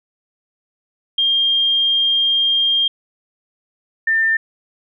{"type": "tone pair in turn", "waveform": "sine", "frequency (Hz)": [3209, 1796], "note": ["G7", "A6"], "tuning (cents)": [40, 35], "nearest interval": "minor seventh", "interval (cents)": 1005, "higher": "first", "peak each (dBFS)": -13, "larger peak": "neither", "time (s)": [[1.18, 2.88], [4.07, 4.37]], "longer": "first", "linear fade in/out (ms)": 5, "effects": []}